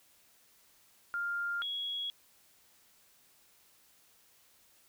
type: tone pair in turn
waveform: sine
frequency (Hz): 1400 / 3330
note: F6 / G#7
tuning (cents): +4 / +4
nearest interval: octave + minor third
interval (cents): 1500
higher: second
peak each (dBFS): -32 / -34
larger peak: first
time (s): 1.14-1.62 / 1.62-2.1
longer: neither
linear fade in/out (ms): 0
effects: white hiss -65 dBFS RMS until 4.88 s